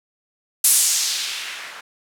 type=noise with low-pass filter sweep; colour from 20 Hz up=violet; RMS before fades=-21 dBFS; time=0.64-1.81 s; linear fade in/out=5 ms; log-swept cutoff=11000 to 1300 Hz; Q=1.3; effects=none